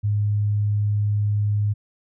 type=tone; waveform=sine; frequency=103.83 Hz; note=G#2; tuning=in tune; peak=-18 dBFS; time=0.03-1.74 s; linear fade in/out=20 ms; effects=none